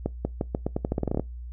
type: accelerating click train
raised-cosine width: 2 ms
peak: -12 dBFS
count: 15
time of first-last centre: 0.06-1.196 s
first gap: 190 ms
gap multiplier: 0.85
effects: noise-tail reverb RT60 0.2 s tail -23 dB re dry + added 60 Hz sine -35 dBFS peak until 1.52 s